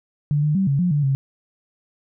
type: tone with pitch steps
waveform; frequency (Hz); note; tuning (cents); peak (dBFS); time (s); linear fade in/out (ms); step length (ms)
sine; 146.7 / 150.3 / 192.8 / 139.2 / 178.2 / 146.2 / 135.9; D3 / D3 / G3 / C#3 / F3 / D3 / C#3; -2 / +40 / -28 / +8 / +35 / -7 / -34; -16; 0.31-1.15; 0; 120
effects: none